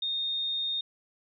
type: tone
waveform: sine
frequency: 3680 Hz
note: A#7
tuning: 23 cents flat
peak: -28 dBFS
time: 0.02-0.81 s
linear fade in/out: 5 ms
effects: none